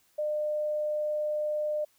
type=tone; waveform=sine; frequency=603 Hz; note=D5; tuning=46 cents sharp; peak=-27 dBFS; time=0.18-1.85 s; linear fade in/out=10 ms; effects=white hiss -67 dBFS RMS until 1.98 s